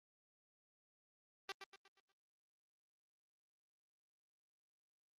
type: tone with echo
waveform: 5% pulse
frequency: 390 Hz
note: G4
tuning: 9 cents flat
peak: -31 dBFS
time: 1.49-1.52 s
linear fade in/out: 2 ms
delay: 120 ms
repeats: 5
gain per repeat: -7 dB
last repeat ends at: 2.12 s
effects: low-pass 7000 Hz 12 dB/octave + Opus 24 kbps